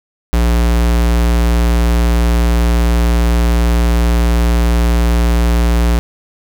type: tone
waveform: square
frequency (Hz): 58.6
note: A#1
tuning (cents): +10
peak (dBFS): -10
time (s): 0.33-5.99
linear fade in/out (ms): 0
effects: none